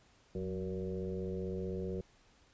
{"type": "tone with frequency modulation", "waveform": "sine", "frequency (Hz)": 277.2, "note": "C#4", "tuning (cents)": 0, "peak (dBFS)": -35, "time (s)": [0.35, 2.01], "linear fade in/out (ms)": 2, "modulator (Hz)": 95.7, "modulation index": 2.3, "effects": ["pink hiss -66 dBFS RMS until 2.53 s", "resampled to 16000 Hz"]}